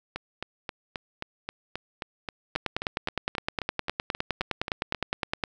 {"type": "two click trains", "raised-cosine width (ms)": 0.3, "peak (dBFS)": [-16, -10], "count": [19, 29], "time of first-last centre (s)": [[0.16, 4.947], [2.56, 5.438]], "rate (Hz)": [3.76, 9.73], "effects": []}